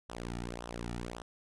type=tone with flanger; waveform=sawtooth; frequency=59 Hz; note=A#1; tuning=22 cents sharp; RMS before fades=-41 dBFS; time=0.09-1.22 s; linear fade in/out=5 ms; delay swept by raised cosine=0.43 to 1.93 ms; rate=1.8 Hz; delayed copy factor=-0.85; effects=resampled to 24000 Hz